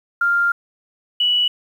sine tone pair in turn, 1396.9 / 2946 Hz, F6 / F#7, 0 / -8 cents, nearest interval octave + minor second, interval 1292 cents, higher second, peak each -14 dBFS, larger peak neither, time 0.21-0.52 / 1.2-1.48 s, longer first, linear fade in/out 5 ms, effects 8-bit

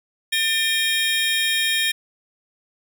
square tone cluster, 1793 / 2400 / 3215 / 3738 Hz, A6 / D7 / G7 / A#7, +32 / +37 / +43 / +4 cents, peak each -25 dBFS, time 0.32-1.92 s, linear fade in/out 10 ms, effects none

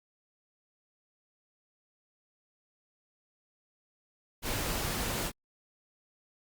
pink noise, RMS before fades -33 dBFS, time 4.42-5.32 s, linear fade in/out 50 ms, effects Opus 48 kbps

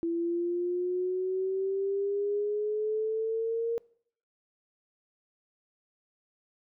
sine exponential sweep, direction up, 334 to 466.2 Hz, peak -27 dBFS, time 0.03-3.78 s, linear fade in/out 0 ms, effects noise-tail reverb RT60 0.6 s tail -24 dB re dry

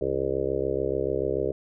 harmonic tone, 66.9 Hz, C2, 39 cents sharp, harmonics 1 / 2 / 4 / 5 / 6 / 7 / 8 / 9, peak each -37 / -37 / -38 / -33 / -28 / -30 / -33 / -34 dBFS, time 0.01-1.52 s, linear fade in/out 5 ms, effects none

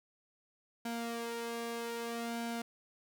sawtooth tone with flanger, 233.1 Hz, A#3, in tune, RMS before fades -39 dBFS, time 0.85-2.62 s, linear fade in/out 5 ms, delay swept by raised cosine 1.3 to 2.5 ms, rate 0.63 Hz, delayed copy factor +0.65, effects none

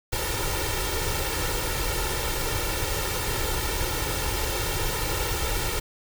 pink noise with comb filter, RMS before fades -27 dBFS, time 0.12-5.8 s, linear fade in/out 10 ms, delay 2.2 ms, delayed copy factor +0.75, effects none

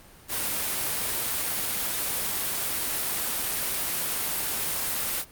white noise, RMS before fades -28 dBFS, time 0.28-5.25 s, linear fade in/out 50 ms, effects pink hiss -51 dBFS RMS until 5.31 s + Opus 32 kbps

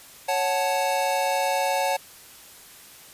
square chord, F# minor, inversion second, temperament equal with one note detuned, 554.4 / 740 / 875.4 Hz, C#5 / F#5 / A5, 0 / 0 / -9 cents, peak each -27 dBFS, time 0.28-1.97 s, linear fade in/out 10 ms, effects white hiss -47 dBFS RMS until 3.13 s + resampled to 32000 Hz

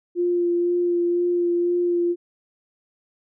sine tone with vibrato, 349.2 Hz, F4, in tune, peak -18 dBFS, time 0.15-2.16 s, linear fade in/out 50 ms, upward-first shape sine, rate 2 Hz, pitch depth 14 cents each way, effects none

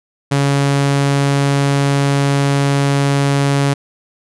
sawtooth tone, 140.2 Hz, C#3, 20 cents sharp, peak -8 dBFS, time 0.31-3.74 s, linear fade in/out 10 ms, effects resampled to 24000 Hz

